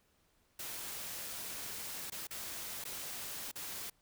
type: noise with dropouts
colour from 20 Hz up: white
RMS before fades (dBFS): -43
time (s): 0.59-3.9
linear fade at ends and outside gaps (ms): 5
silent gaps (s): 2.101-2.12 / 2.271-2.307 / 2.841-2.851 / 3.515-3.556
effects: pink hiss -73 dBFS RMS until 4.01 s